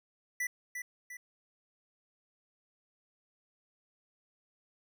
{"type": "tone with echo", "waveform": "square", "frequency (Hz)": 1975.5, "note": "B6", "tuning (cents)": 0, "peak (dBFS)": -32, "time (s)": [0.4, 0.47], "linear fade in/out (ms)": 5, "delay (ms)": 350, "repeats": 2, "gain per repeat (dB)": -6, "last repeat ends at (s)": 1.17, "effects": []}